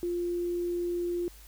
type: tone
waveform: sine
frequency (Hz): 349.2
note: F4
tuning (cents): 0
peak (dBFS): -28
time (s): 0.03-1.28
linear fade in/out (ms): 0
effects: added 50 Hz sine -50 dBFS peak until 1.47 s + white hiss -55 dBFS RMS until 1.47 s